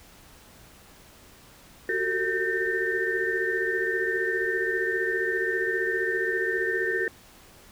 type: tone cluster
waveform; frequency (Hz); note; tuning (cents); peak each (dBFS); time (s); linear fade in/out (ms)
sine; 368.5 / 383.5 / 452.3 / 1556 / 1812; F#4 / G4 / A4 / G6 / A#6; -7 / -38 / +48 / -13 / -50; -31 / -33 / -31 / -33 / -27; 1.89-7.08; 2
effects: pink hiss -52 dBFS RMS until 7.71 s